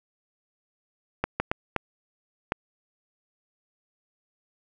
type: clicks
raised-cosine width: 0.5 ms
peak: -9 dBFS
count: 5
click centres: 1.24 / 1.4 / 1.515 / 1.763 / 2.521 s
effects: none